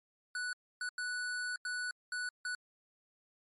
square tone bursts at uneven times, 1480 Hz, F#6, in tune, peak -36 dBFS, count 6, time 0.35-0.53 / 0.81-0.89 / 0.98-1.56 / 1.65-1.91 / 2.12-2.29 / 2.45-2.55 s, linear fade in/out 2 ms, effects MP3 48 kbps

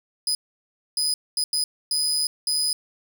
30% pulse tone bursts at uneven times, 4988 Hz, D#8, 3 cents sharp, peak -18 dBFS, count 6, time 0.27-0.35 / 0.97-1.14 / 1.37-1.44 / 1.53-1.64 / 1.91-2.27 / 2.47-2.73 s, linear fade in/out 2 ms, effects none

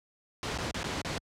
pink noise with dropouts, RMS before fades -33 dBFS, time 0.43-1.18 s, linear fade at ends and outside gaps 0 ms, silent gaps 0.576-0.586 / 0.71-0.744 / 0.831-0.842 / 1.015-1.048 s, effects high-pass 60 Hz 12 dB/octave + low-pass 6000 Hz 12 dB/octave

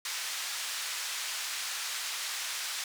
white band-pass noise, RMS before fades -36 dBFS, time 0.05-2.84 s, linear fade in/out 2 ms, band 1200 to 6800 Hz, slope 12 dB/octave, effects none

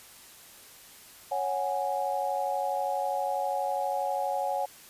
sine chord, C# suspended fourth, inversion none, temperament just, 554.4 / 739.2 / 831.5 Hz, C#5 / F#5 / G#5, 0 / -2 / +2 cents, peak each -32 / -31 / -31 dBFS, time 1.31-4.66 s, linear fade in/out 10 ms, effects white hiss -51 dBFS RMS until 4.89 s + resampled to 32000 Hz

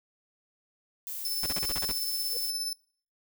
violet noise, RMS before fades -37 dBFS, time 1.07-2.5 s, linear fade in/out 0 ms
sawtooth tone with tremolo, 5274 Hz, E8, in tune, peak -26 dBFS, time 1.25-2.73 s, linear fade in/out 2 ms, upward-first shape triangle, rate 17 Hz, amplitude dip 45%
pink noise bursts, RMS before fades -35 dBFS, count 8, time 1.43-1.916 s, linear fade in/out 2 ms, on 31 ms, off 34 ms
sine tone with exponential growth, 474.8 Hz, A#4, 32 cents sharp, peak -35 dBFS, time 2.27-2.37 s, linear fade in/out 1 ms, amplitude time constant 20 ms
effects noise-tail reverb RT60 0.5 s tail -23 dB re dry

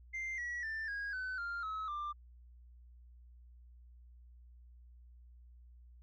sine tone with pitch steps, 2091 / 1928.6 / 1778.7 / 1640.6 / 1513.1 / 1395.6 / 1287.2 / 1187.2 Hz, C7 / B6 / A6 / G#6 / F#6 / F6 / E6 / D6, -2 / -42 / +18 / -22 / +38 / -2 / -42 / +18 cents, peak -35 dBFS, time 0.13-2.13 s, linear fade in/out 20 ms, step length 250 ms, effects tanh soft clip ceiling -36 dBFS + added 60 Hz sine -55 dBFS peak until 6.02 s

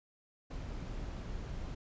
brown noise, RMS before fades -41 dBFS, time 0.5-1.75 s, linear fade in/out 10 ms, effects resampled to 16000 Hz

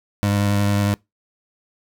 25% pulse tone with vibrato, 101.6 Hz, G#2, 38 cents flat, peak -13 dBFS, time 0.23-0.94 s, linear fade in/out 0 ms, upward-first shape sine, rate 11 Hz, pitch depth 14 cents each way, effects noise-tail reverb RT60 0.2 s tail -25 dB re dry

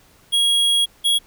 square tone pair in turn, 3300 / 3319 Hz, G#7 / G#7, -12 / -2 cents, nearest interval unison, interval 10 cents, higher second, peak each -15 dBFS, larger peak neither, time 0.32-0.86 / 1.04-1.19 s, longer first, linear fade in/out 20 ms, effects pink hiss -53 dBFS RMS until 1.26 s

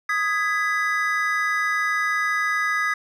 triangle chord, G# minor, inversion second, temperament just, 1245.9 / 1661.2 / 1993.5 Hz, D#6 / G#6 / B6, +2 / 0 / +16 cents, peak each -23 dBFS, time 0.09-2.94 s, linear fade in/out 5 ms, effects none

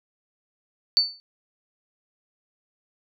sine tone with exponential decay, 4500 Hz, C#8, 25 cents sharp, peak -12 dBFS, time 0.97-1.2 s, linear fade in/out 0 ms, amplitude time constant 48 ms, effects none

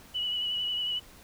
sine tone with vibrato, 2945 Hz, F#7, 9 cents flat, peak -28 dBFS, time 0.14-1 s, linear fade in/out 20 ms, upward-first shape sine, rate 11 Hz, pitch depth 26 cents each way, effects pink hiss -53 dBFS RMS until 1.23 s

